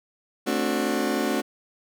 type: chord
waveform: 30% pulse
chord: D dominant seventh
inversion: second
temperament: just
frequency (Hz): 220.2 / 264.3 / 293.7 / 367.1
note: A3 / C4 / D4 / F#4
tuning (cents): +2 / +18 / 0 / -14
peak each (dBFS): -26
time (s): 0.46-1.42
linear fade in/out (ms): 20
effects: none